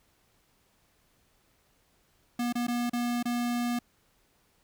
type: tone with dropouts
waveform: square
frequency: 240.7 Hz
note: B3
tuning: 44 cents flat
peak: -28 dBFS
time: 2.39-3.79 s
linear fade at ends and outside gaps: 5 ms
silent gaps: 2.526-2.553 / 2.669-2.681 / 2.897-2.932 / 3.228-3.254 s
effects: pink hiss -68 dBFS RMS until 4.63 s